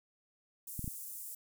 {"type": "high-pass noise", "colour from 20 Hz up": "pink", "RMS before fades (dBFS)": -45, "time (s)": [0.67, 1.35], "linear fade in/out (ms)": 5, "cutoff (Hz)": 8700, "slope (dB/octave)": 24}
{"type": "clicks", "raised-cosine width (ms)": 5, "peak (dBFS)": -27, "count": 3, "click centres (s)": [0.793, 0.843, 0.878]}
{"effects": []}